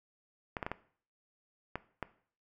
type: clicks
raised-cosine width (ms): 0.5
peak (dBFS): -20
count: 6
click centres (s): 0.568 / 0.628 / 0.665 / 0.716 / 1.756 / 2.027
effects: noise-tail reverb RT60 0.5 s tail -17 dB re dry